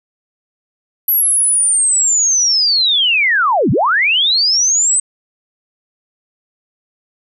sine linear two-way sweep, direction down then up, 11830 to 98 to 8270 Hz, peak -10 dBFS, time 1.08-5 s, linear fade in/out 5 ms, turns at 3.71 s, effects none

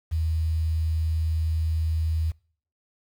sine tone with quantisation, 80.2 Hz, E2, 47 cents flat, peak -22 dBFS, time 0.11-2.32 s, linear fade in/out 20 ms, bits 8, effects noise-tail reverb RT60 0.5 s tail -24 dB re dry

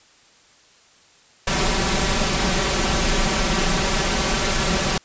pink noise with comb filter, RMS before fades -20 dBFS, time 1.47-4.98 s, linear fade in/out 5 ms, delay 5.2 ms, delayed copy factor +0.65, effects white hiss -53 dBFS RMS until 5.04 s + resampled to 16000 Hz

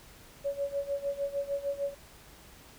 sine tone with tremolo, 562 Hz, C#5, 24 cents sharp, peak -27 dBFS, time 0.44-1.95 s, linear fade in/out 20 ms, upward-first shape sine, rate 6.6 Hz, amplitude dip 85%, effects added 60 Hz sine -62 dBFS peak until 2.78 s + pink hiss -54 dBFS RMS until 2.78 s

